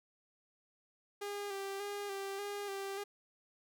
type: tone with vibrato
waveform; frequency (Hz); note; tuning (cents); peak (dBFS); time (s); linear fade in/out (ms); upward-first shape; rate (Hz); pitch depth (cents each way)
sawtooth; 399.7; G4; +34; -35; 1.21-3.04; 10; square; 1.7; 31
effects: none